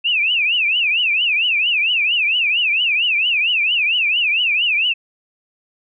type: tone with vibrato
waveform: sine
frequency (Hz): 2637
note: E7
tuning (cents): 0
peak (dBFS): -14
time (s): 0.04-4.94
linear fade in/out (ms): 20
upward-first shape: triangle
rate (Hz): 4.4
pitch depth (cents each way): 240
effects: none